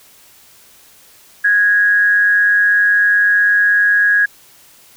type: tone with amplitude modulation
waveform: sine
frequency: 1656 Hz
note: G#6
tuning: 5 cents flat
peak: -7 dBFS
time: 1.44-4.26 s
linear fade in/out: 10 ms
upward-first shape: sine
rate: 191 Hz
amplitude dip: 45%
effects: white hiss -46 dBFS RMS until 4.96 s